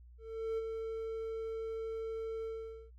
triangle tone with ADSR envelope, 447.9 Hz, A4, 31 cents sharp, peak -30 dBFS, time 0.18-2.91 s, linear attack 400 ms, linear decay 26 ms, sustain -5 dB, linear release 460 ms, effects added 60 Hz sine -53 dBFS peak until 2.98 s

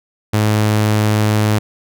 sawtooth tone, 106.6 Hz, G#2, 46 cents sharp, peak -8 dBFS, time 0.33-1.59 s, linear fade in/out 10 ms, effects none

